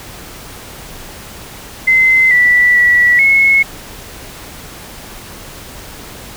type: tone with pitch steps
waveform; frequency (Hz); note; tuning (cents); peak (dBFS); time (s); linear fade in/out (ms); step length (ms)
sine; 2060 / 1964 / 1947 / 2183; C7 / B6 / B6 / C#7; -28 / -10 / -25 / -27; -6; 1.87-3.63; 10; 440
effects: pink hiss -32 dBFS RMS until 6.36 s